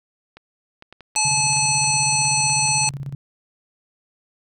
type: clicks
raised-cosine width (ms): 0.3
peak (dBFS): -25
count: 12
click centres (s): 0.37 / 0.824 / 0.926 / 1.007 / 1.153 / 1.531 / 1.57 / 1.841 / 2.253 / 2.497 / 2.676 / 2.835
type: harmonic tone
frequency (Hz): 862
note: A5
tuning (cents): -36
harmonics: 1 / 3 / 5 / 7 / 9 / 10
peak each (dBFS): -24 / -24 / -24 / -24 / -24 / -24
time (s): 1.16-2.89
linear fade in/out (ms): 0
type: tone with tremolo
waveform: sine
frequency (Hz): 138.59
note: C#3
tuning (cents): 0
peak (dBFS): -25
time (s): 1.25-3.15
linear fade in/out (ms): 2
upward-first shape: square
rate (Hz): 16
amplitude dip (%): 70
effects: none